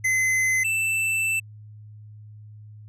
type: tone pair in turn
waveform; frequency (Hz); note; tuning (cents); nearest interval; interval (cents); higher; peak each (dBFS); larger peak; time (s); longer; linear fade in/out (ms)
square; 2048 / 2658; C7 / E7; -38 / +14; perfect fourth; 452; second; -20 / -22; first; 0.04-0.64 / 0.64-1.4; second; 10
effects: added 106 Hz sine -41 dBFS peak until 2.88 s + low-pass 12000 Hz 12 dB/octave